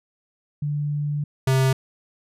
sine / square tone pair in turn, 146.83 / 132.35 Hz, D3 / C3, 0 / +20 cents, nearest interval major second, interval 180 cents, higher first, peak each -22 / -17 dBFS, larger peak second, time 0.62-1.24 / 1.47-1.73 s, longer first, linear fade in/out 5 ms, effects resampled to 32000 Hz

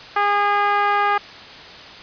10% pulse tone with band-pass filter, 408.4 Hz, G#4, 29 cents flat, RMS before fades -18 dBFS, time 0.16-1.18 s, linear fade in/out 5 ms, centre 1000 Hz, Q 1.5, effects white hiss -38 dBFS RMS until 2.02 s + resampled to 11025 Hz

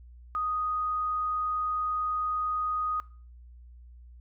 sine tone, 1244.5 Hz, D#6, in tune, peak -27 dBFS, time 0.35-3 s, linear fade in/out 0 ms, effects noise-tail reverb RT60 0.4 s tail -21 dB re dry + added 60 Hz sine -47 dBFS peak until 4.2 s

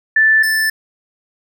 sine / square tone pair in turn, 1760 / 1760 Hz, A6 / A6, 0 / 0 cents, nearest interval unison, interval 0 cents, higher neither, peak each -8 / -14 dBFS, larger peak first, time 0.16-0.43 / 0.43-0.7 s, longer neither, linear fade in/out 5 ms, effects none

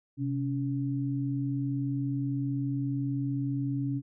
sine tone pair together, 130.81 / 281 Hz, C3 / C#4, 0 / +24 cents, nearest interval octave + minor second, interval 1324 cents, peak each -30 / -31 dBFS, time 0.17-4.02 s, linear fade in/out 50 ms, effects none

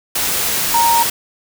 sine tone in noise, 932.3 Hz, A#5, in tune, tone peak -11 dBFS, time 0.74-1.03 s, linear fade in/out 5 ms, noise white, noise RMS -18 dBFS, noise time 0.15-1.1 s, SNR +4 dB, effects none

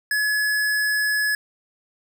square tone, 1700 Hz, G#6, 40 cents sharp, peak -20 dBFS, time 0.11-1.35 s, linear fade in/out 2 ms, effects none

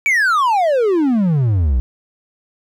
triangle exponential sweep, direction down, 2349 to 57.9 Hz, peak -10 dBFS, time 0.06-1.8 s, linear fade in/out 0 ms, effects none

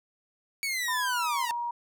sawtooth linear sweep, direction down, 2264 to 893 Hz, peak -25 dBFS, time 0.63-1.51 s, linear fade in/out 0 ms
sine tone with pitch glide, 1001 to 950.8 Hz, B5 to A#5, +23 to +34 cents, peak -29 dBFS, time 0.88-1.71 s, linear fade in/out 5 ms, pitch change -89 cents, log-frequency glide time 1.05-1.33 s
effects none

